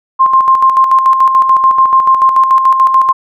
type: tone with tremolo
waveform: sine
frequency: 1056 Hz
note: C6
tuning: 16 cents sharp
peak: -3 dBFS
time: 0.19-3.13 s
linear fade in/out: 20 ms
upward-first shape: square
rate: 6.9 Hz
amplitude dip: 50%
effects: none